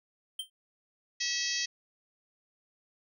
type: tone with exponential decay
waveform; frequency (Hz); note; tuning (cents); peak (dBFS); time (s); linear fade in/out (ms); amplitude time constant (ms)
square; 3136; G7; 0; -31; 0.39-0.5; 5; 22
type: harmonic tone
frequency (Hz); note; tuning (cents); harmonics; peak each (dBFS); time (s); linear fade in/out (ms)
647; E5; -32; 3 / 4 / 5 / 6 / 7 / 8 / 9 / 10; -37 / -39 / -39 / -41 / -36 / -37 / -37 / -41; 1.2-1.66; 10
effects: none